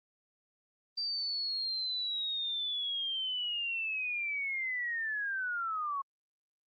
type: linear sweep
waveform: sine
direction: down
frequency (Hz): 4699 to 1088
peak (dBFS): -32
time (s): 0.97-6.02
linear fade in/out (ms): 10
effects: Opus 24 kbps